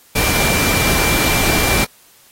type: tone in noise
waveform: sine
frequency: 2357 Hz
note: D7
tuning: 6 cents sharp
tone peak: -21 dBFS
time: 0.15-1.85 s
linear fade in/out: 10 ms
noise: pink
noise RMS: -17 dBFS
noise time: 0.15-1.85 s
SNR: -7 dB
effects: white hiss -49 dBFS RMS until 2.31 s + AAC 48 kbps